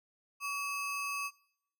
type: ring-modulated tone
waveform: square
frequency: 1864.7 Hz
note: A#6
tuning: in tune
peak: -32 dBFS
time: 0.4-1.31 s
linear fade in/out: 50 ms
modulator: 730 Hz
effects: noise-tail reverb RT60 0.8 s tail -23 dB re dry